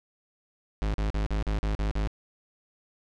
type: tone bursts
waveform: 45% pulse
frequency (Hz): 52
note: G#1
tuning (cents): +3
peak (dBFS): -25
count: 8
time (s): 0.82-2.074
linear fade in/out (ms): 0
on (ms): 120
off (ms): 42
effects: low-pass 5000 Hz 12 dB/octave